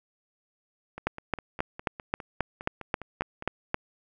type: two click trains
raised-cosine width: 0.5 ms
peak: -10 / -23 dBFS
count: 11 / 13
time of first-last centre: 1.07-3.744 / 0.98-3.424 s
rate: 3.74 / 4.91 Hz
effects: none